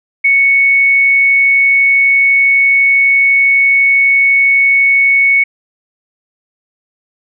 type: tone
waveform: sine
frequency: 2217 Hz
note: C#7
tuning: in tune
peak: -6 dBFS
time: 0.24-5.44 s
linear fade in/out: 10 ms
effects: none